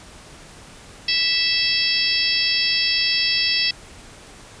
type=harmonic tone; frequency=658 Hz; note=E5; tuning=3 cents flat; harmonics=3 / 4 / 5 / 6 / 7 / 8; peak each=-28 / -24 / -26 / -28 / -23 / -22 dBFS; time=1.08-3.71 s; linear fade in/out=5 ms; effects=pink hiss -43 dBFS RMS until 4.6 s + resampled to 22050 Hz